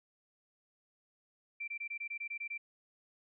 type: tone bursts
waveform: sine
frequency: 2349 Hz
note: D7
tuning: in tune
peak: -37 dBFS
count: 10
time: 1.6-2.579 s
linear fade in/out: 10 ms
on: 79 ms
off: 21 ms
effects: none